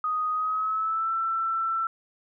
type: tone with pitch glide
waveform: sine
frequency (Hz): 1247 to 1336.5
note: D#6 to E6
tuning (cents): +3 to +23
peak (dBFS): -24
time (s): 0.04-1.87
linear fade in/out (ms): 2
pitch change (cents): +120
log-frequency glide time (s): 0.32-1.13
effects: none